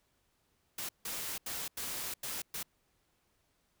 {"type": "noise bursts at uneven times", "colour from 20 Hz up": "white", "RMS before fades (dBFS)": -39, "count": 6, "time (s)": [[0.78, 0.89], [1.05, 1.38], [1.46, 1.68], [1.77, 2.14], [2.23, 2.42], [2.54, 2.63]], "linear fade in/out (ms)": 5, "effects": ["pink hiss -75 dBFS RMS until 3.8 s"]}